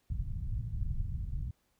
pink low-pass noise, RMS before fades -35 dBFS, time 0.1-1.51 s, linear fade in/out 2 ms, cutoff 130 Hz, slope 24 dB/octave, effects pink hiss -75 dBFS RMS until 1.79 s

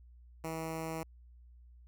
10% pulse tone with notch filter, 161.4 Hz, E3, 36 cents flat, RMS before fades -39 dBFS, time 0.44-1.03 s, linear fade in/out 2 ms, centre 3700 Hz, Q 1.6, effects added 60 Hz sine -54 dBFS peak until 1.87 s

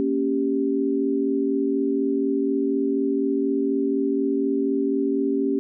sine chord, G diminished, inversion first, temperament equal, 233.1 / 277.2 / 392 Hz, Bb3 / Db4 / G4, 0 / 0 / 0 cents, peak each -28 / -22 / -24 dBFS, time 0-5.59 s, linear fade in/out 0 ms, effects none

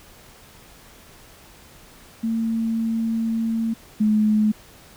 sine tone pair in turn, 226.2 / 213.7 Hz, A3 / G#3, +48 / +50 cents, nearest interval minor second, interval 98 cents, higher first, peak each -20 / -15 dBFS, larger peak second, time 2.23-3.74 / 4-4.52 s, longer first, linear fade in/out 10 ms, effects pink hiss -48 dBFS RMS until 4.96 s

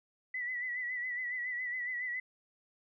sine tone with vibrato, 1975.5 Hz, B6, in tune, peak -34 dBFS, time 0.34-2.2 s, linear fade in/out 5 ms, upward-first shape sine, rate 7.2 Hz, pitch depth 52 cents each way, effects none

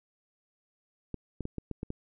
clicks, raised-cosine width 3 ms, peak -22 dBFS, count 7, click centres 1.143 / 1.407 / 1.454 / 1.583 / 1.713 / 1.831 / 1.904 s, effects none

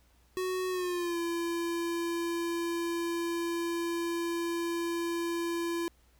square tone with pitch glide, 370 to 339.3 Hz, F#4 to F4, 0 to -50 cents, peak -31 dBFS, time 0.37-5.88 s, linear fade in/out 0 ms, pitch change -150 cents, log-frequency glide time 0.69-1.18 s, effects added 60 Hz sine -63 dBFS peak until 6.19 s + pink hiss -68 dBFS RMS until 6.19 s

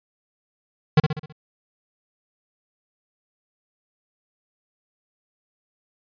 square tone with echo, 153.5 Hz, D#3, 23 cents flat, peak -11 dBFS, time 0.97-1 s, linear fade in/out 5 ms, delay 65 ms, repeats 5, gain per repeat -6 dB, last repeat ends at 1.325 s, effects resampled to 11025 Hz

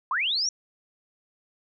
sine linear sweep, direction up, 947 to 5890 Hz, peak -23 dBFS, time 0.11-0.49 s, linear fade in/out 2 ms, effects none

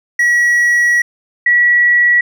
triangle / sine tone pair in turn, 1923 / 1933.9 Hz, B6 / B6, -47 / -37 cents, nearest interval unison, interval 10 cents, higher second, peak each -7 dBFS, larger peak neither, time 0.19-1.02 / 1.46-2.21 s, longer first, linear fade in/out 5 ms, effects none

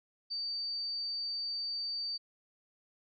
sine tone, 4612 Hz, D8, 32 cents flat, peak -34 dBFS, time 0.3-2.18 s, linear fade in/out 20 ms, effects none

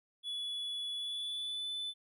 triangle tone with pitch glide, 3411 to 3503 Hz, G#7 to A7, +46 to -8 cents, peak -35 dBFS, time 0.23-1.94 s, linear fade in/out 50 ms, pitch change +46 cents, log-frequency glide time 0.95-1.69 s, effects none

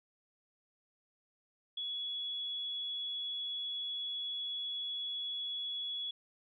sine tone, 3377 Hz, G#7, 28 cents sharp, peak -36 dBFS, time 1.77-6.11 s, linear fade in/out 5 ms, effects none

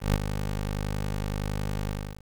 15% pulse tone with ADSR envelope, 50.8 Hz, G#1, 38 cents flat, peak -13 dBFS, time 0-2.24 s, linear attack 140 ms, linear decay 30 ms, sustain -9 dB, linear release 350 ms, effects 8-bit

